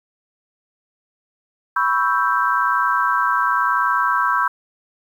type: chord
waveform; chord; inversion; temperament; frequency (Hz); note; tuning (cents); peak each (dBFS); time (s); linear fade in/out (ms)
sine; C# half-diminished seventh; third; equal; 987.8 / 1108.7 / 1318.5 / 1568; B5 / C#6 / E6 / G6; 0 / 0 / 0 / 0; -21; 1.76-4.48; 5
effects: 8-bit